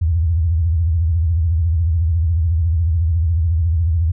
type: tone with vibrato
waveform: sine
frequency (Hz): 82.41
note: E2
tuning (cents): 0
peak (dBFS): -13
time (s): 0.01-4.12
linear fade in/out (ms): 10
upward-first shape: sine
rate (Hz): 14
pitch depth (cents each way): 150
effects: none